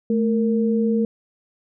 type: tone pair together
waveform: sine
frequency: 218.5 / 463 Hz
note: A3 / A#4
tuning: -12 / -12 cents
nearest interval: octave + minor second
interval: 1300 cents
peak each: -18 / -22 dBFS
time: 0.1-1.05 s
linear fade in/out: 2 ms
effects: none